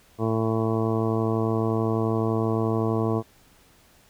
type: harmonic tone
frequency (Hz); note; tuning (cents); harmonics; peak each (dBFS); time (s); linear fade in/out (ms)
111.7; A2; +27; 1 / 2 / 3 / 4 / 5 / 6 / 7 / 8 / 9 / 10; -26 / -28 / -28 / -28 / -39 / -33 / -39 / -42 / -36 / -37; 0.18-3.23; 50
effects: pink hiss -57 dBFS RMS until 4.09 s